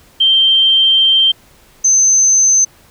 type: tone pair in turn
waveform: sine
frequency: 3143 / 6192 Hz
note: G7 / G8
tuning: +4 / -22 cents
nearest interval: octave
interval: 1174 cents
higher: second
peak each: -7 dBFS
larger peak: neither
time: 0.2-1.32 / 1.84-2.65 s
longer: first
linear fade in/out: 10 ms
effects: pink hiss -47 dBFS RMS until 2.9 s